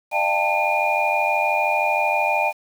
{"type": "tone cluster", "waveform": "sine", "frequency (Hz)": [604, 690, 796, 889, 2424], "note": ["D5", "F5", "G5", "A5", "D#7"], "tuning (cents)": [48, -21, 26, 18, -46], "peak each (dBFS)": [-24, -26, -24, -23, -22], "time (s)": [0.11, 2.53], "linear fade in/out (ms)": 50, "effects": ["tanh soft clip ceiling -7 dBFS", "7-bit"]}